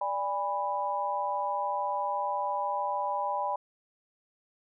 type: chord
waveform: sine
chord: G# diminished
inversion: second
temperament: equal with one note detuned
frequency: 587.3 / 814 / 987.8 Hz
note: D5 / G#5 / B5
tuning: 0 / -35 / 0 cents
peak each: -35 / -32 / -31 dBFS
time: 0.01-3.56 s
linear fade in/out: 5 ms
effects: none